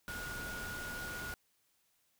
sine tone in noise, 1442 Hz, F#6, 45 cents flat, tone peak -42 dBFS, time 0.08-1.34 s, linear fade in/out 0 ms, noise pink, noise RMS -45 dBFS, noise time 0.08-1.34 s, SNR 0 dB, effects white hiss -75 dBFS RMS until 2.19 s

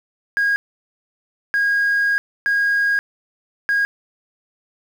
sine tone bursts at uneven times, 1635 Hz, G#6, 28 cents flat, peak -13 dBFS, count 4, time 0.37-0.56 / 1.54-2.18 / 2.46-2.99 / 3.69-3.85 s, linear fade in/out 0 ms, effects tanh soft clip ceiling -13 dBFS + 7-bit

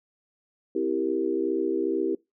sine chord, C dominant seventh, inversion none, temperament equal, 261.6 / 329.6 / 392 / 466.2 Hz, C4 / E4 / G4 / Bb4, 0 / 0 / 0 / 0 cents, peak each -33 / -27 / -27 / -32 dBFS, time 0.75-2.15 s, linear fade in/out 5 ms, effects noise-tail reverb RT60 0.2 s tail -23 dB re dry

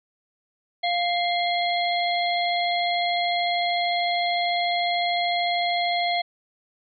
harmonic tone with a mistuned harmonic, 698.5 Hz, F5, in tune, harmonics 1 / 3 / 5 / 6, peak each -23 / -28 / -30 / -31 dBFS, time 0.83-6.22 s, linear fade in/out 10 ms, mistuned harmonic 5, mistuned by -89 cents, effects none

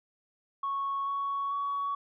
sine tone with pitch steps, 1105 / 1114.6 / 1124.3 Hz, C#6 / C#6 / C#6, -6 / +9 / +24 cents, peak -28 dBFS, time 0.63-1.95 s, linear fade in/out 5 ms, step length 440 ms, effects tanh soft clip ceiling -25 dBFS

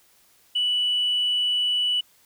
sine tone, 2960 Hz, F#7, in tune, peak -19 dBFS, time 0.55-2.01 s, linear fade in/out 10 ms, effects tanh soft clip ceiling -16 dBFS + white hiss -59 dBFS RMS until 2.25 s

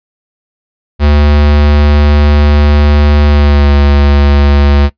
square tone with pitch glide, 73.42 to 71.33 Hz, D2 to D2, 0 to -50 cents, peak -5 dBFS, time 0.99-4.9 s, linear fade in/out 50 ms, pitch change -50 cents, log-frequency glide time 3.25-3.72 s, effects noise-tail reverb RT60 0.1 s tail -19 dB re dry + resampled to 11025 Hz

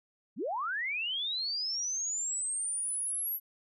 sine linear sweep, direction up, 151.8 to 11820 Hz, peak -31 dBFS, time 0.36-3.4 s, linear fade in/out 50 ms, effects none

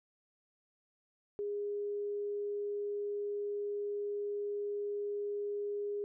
sine tone, 410 Hz, G#4, 22 cents flat, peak -34 dBFS, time 1.39-6.04 s, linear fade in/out 0 ms, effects none

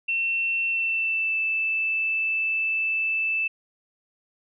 sine tone with pitch glide, 2700 to 2638 Hz, E7 to E7, +41 to +1 cents, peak -22 dBFS, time 0.08-3.48 s, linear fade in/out 10 ms, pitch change -40 cents, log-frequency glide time 0.7-1.37 s, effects none

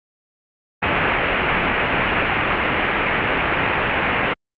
white low-pass noise, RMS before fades -19 dBFS, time 0.82-4.34 s, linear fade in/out 10 ms, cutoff 2700 Hz, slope 48 dB/octave, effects Opus 24 kbps

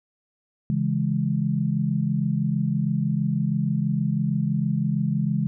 sine chord, C# minor, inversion none, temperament equal, 138.59 / 164.81 / 207.7 Hz, C#3 / E3 / G#3, 0 / 0 / 0 cents, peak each -25 dBFS, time 0.7-5.47 s, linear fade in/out 0 ms, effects none

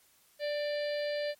harmonic tone with a mistuned harmonic, 587.3 Hz, D5, in tune, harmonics 1 / 3 / 4 / 5 / 6 / 7 / 8, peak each -31 / -42 / -47 / -48 / -50 / -46 / -47 dBFS, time 0.39-1.35 s, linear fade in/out 50 ms, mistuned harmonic 3, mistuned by +19 cents, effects white hiss -65 dBFS RMS until 1.39 s + MP3 64 kbps

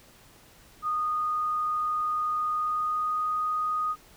sine tone with pitch glide, 1233 to 1242.3 Hz, D#6 to D#6, -16 to -3 cents, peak -25 dBFS, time 0.82-3.96 s, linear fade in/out 50 ms, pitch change +13 cents, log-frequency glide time 2.52-3.28 s, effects pink hiss -55 dBFS RMS until 4.16 s

